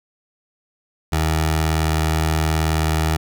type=tone with notch filter; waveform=15% pulse; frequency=78.9 Hz; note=D#2; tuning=25 cents sharp; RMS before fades=-19 dBFS; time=1.12-3.17 s; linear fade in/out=10 ms; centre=240 Hz; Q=1.2; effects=none